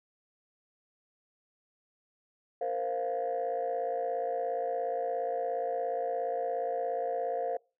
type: chord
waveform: sine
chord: Bb suspended second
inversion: none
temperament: equal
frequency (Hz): 466.2 / 523.3 / 698.5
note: Bb4 / C5 / F5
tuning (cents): 0 / 0 / 0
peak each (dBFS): -34 / -33 / -32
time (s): 2.61-7.57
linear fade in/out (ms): 5
effects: noise-tail reverb RT60 0.3 s tail -26 dB re dry + tanh soft clip ceiling -24 dBFS